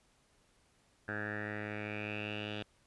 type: tone with low-pass filter sweep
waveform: 10% pulse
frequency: 105.1 Hz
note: G#2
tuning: 21 cents sharp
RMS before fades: -40 dBFS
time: 1.08-2.63 s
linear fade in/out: 5 ms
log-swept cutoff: 1600 to 3200 Hz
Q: 7.6
effects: pink hiss -70 dBFS RMS until 2.86 s + resampled to 24000 Hz